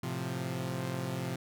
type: chord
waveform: sawtooth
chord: F major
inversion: first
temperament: equal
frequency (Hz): 110 / 130.81 / 174.61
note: A2 / C3 / F3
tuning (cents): 0 / 0 / 0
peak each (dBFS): -38 / -32 / -34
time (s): 0.03-1.36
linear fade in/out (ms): 5
effects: none